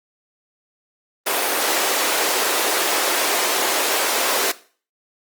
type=high-pass noise; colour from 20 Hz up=pink; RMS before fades=-20 dBFS; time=1.26-4.52 s; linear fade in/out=10 ms; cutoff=370 Hz; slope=24 dB/octave; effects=noise-tail reverb RT60 0.4 s tail -17 dB re dry + Opus 32 kbps